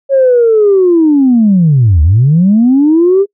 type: linear two-way sweep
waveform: sine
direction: down then up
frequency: 553 to 71.8 to 406.2 Hz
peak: -3 dBFS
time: 0.09-3.26 s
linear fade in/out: 50 ms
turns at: 2.02 s
effects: noise-tail reverb RT60 0.1 s tail -26 dB re dry + tanh soft clip ceiling 0 dBFS